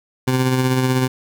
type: tone with tremolo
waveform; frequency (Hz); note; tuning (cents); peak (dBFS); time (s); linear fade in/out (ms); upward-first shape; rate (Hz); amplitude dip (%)
20% pulse; 129; C3; -24; -9; 0.27-1.08; 10; sine; 16; 35
effects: none